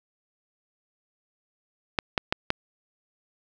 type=clicks; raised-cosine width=0.3 ms; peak=-6 dBFS; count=4; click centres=1.988 / 2.178 / 2.325 / 2.504 s; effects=none